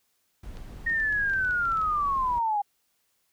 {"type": "noise", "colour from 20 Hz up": "brown", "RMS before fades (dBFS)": -41, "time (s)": [0.43, 2.39], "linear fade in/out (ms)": 5}
{"type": "clicks", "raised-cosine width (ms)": 0.2, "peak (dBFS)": -31, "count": 12, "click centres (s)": [0.571, 0.898, 1.001, 1.126, 1.298, 1.336, 1.449, 1.509, 1.654, 1.719, 1.772, 1.816]}
{"type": "linear sweep", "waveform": "sine", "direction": "down", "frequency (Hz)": [1864.7, 800], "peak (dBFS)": -23, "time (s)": [0.86, 2.62], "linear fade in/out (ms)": 10}
{"effects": ["white hiss -72 dBFS RMS until 3.32 s"]}